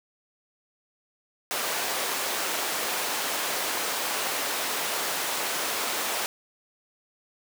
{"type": "high-pass noise", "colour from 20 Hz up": "pink", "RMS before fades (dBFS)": -29, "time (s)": [1.51, 6.26], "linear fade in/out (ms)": 0, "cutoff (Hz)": 520, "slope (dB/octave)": 12, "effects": []}